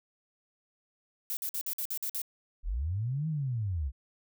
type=noise bursts; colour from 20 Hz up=violet; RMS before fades=-34 dBFS; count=8; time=1.3-2.217 s; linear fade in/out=0 ms; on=70 ms; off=51 ms
type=linear two-way sweep; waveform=sine; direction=up then down; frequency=33.37 to 161.8 to 60.3 Hz; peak=-29 dBFS; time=2.63-3.92 s; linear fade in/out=50 ms; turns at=3.28 s
effects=none